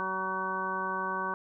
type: harmonic tone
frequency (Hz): 188.7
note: F#3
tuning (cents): +34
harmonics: 1 / 2 / 3 / 4 / 5 / 6 / 8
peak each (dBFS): -42 / -40 / -43 / -45 / -35 / -34 / -36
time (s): 0-1.34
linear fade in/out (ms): 0
effects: none